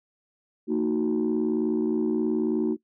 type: chord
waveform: sine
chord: D# minor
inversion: second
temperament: equal with one note detuned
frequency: 227.8 / 311.1 / 370 Hz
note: A#3 / D#4 / F#4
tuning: -40 / 0 / 0 cents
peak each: -25 dBFS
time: 0.67-2.77 s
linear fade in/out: 50 ms
effects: noise-tail reverb RT60 0.1 s tail -20 dB re dry + tanh soft clip ceiling -17 dBFS